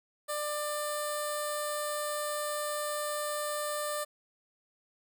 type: tone with notch filter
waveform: 10% pulse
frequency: 595 Hz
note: D5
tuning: 22 cents sharp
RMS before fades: -34 dBFS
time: 0.28-4.05 s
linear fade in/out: 20 ms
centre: 2600 Hz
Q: 0.58
effects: none